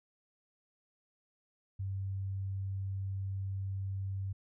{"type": "tone", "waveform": "sine", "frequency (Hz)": 96.9, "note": "G2", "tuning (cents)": -20, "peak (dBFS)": -34, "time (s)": [1.79, 4.33], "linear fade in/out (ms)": 10, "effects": []}